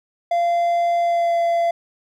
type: tone with pitch glide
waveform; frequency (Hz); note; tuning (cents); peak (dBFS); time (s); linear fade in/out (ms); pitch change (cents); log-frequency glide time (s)
triangle; 689 to 681.5; F5 to F5; -24 to -43; -14; 0.31-1.71; 5; -19; 1-1.37
effects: none